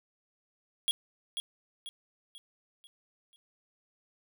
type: tone with echo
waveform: square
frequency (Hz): 3322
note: G#7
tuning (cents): 0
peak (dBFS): -26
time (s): 0.88-0.91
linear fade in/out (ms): 0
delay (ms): 490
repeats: 5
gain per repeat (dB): -7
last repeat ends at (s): 3.36
effects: none